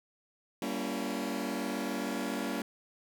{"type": "chord", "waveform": "sawtooth", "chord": "G diminished seventh", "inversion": "none", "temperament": "just", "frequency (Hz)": [196, 235.2, 282.2, 338.7], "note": ["G3", "Bb3", "Db4", "Fb4"], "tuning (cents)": [0, 16, 31, 47], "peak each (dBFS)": [-35, -33, -33, -37], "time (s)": [0.62, 2.62], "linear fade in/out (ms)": 2, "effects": []}